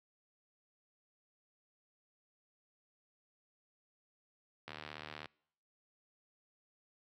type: click train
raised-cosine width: 0.3 ms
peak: -28 dBFS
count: 45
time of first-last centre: 4.68-5.257 s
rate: 76.2 Hz
effects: noise-tail reverb RT60 0.7 s tail -26 dB re dry + high-pass 80 Hz 12 dB/octave